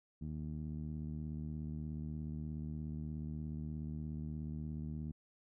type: tone with low-pass filter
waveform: 15% pulse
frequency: 76.8 Hz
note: D#2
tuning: 22 cents flat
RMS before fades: -42 dBFS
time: 0.21-5.12 s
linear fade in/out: 10 ms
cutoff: 210 Hz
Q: 1.5
effects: none